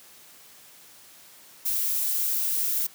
violet noise, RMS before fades -26 dBFS, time 1.65-2.87 s, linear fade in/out 10 ms, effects white hiss -51 dBFS RMS until 2.94 s + high-pass 100 Hz 12 dB/octave

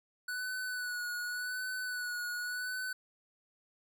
square tone with vibrato, 1480 Hz, F#6, in tune, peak -36 dBFS, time 0.28-2.93 s, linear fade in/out 5 ms, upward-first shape sine, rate 0.88 Hz, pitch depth 33 cents each way, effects none

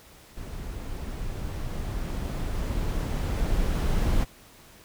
brown noise with level ramp, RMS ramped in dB -36 to -23 dBFS, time 0.36-4.25 s, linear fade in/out 20 ms, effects pink hiss -52 dBFS RMS until 4.84 s

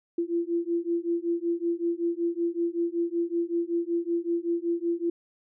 sine beating tone pair, 338 / 343.3 Hz, E4 / F4, +43 / -30 cents, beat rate 5.3 Hz, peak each -28 dBFS, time 0.18-5.1 s, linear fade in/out 5 ms, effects none

